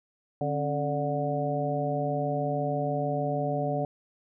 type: harmonic tone with a mistuned harmonic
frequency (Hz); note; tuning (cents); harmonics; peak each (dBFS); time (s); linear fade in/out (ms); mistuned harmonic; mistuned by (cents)
146.3; D3; -6; 1 / 2 / 3 / 4 / 5; -31 / -34 / -35 / -31 / -32; 0.41-3.85; 2; 2; -120
effects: none